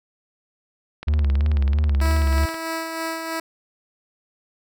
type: click train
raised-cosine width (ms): 0.3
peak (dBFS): -18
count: 29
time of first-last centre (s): 1.03-2.544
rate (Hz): 18.5
type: tone with vibrato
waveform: triangle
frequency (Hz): 72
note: D2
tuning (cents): -34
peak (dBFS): -14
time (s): 1.07-2.46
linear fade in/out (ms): 10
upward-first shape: sine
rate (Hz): 3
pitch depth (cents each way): 81
type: tone with tremolo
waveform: 10% pulse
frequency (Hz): 325.9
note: E4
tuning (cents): -20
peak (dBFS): -16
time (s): 2.01-3.4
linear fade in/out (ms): 5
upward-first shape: sine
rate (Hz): 3.1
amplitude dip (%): 40
effects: none